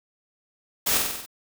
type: noise with echo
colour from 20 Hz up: white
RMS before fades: -23 dBFS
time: 0.86-0.98 s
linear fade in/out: 10 ms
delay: 47 ms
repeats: 6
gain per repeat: -3 dB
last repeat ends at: 1.262 s
effects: none